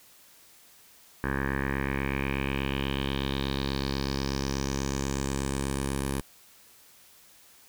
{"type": "tone with low-pass filter sweep", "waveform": "10% pulse", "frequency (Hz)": 68.2, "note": "C#2", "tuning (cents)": -28, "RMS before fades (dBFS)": -30, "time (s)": [1.24, 6.21], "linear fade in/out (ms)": 0, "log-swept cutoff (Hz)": [1600, 11000], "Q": 4.2, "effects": ["white hiss -56 dBFS RMS until 7.68 s"]}